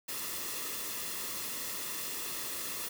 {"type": "noise with comb filter", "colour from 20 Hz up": "white", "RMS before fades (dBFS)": -38, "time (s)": [0.08, 2.89], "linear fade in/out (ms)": 10, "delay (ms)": 1.3, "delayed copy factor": -0.55, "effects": []}